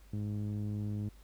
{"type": "tone with low-pass filter", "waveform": "sawtooth", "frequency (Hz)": 104.1, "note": "G#2", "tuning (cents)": 5, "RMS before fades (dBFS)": -36, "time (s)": [0.13, 1.09], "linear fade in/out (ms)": 5, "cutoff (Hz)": 250, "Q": 1.2, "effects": ["added 50 Hz sine -54 dBFS peak until 1.23 s", "pink hiss -65 dBFS RMS until 1.23 s"]}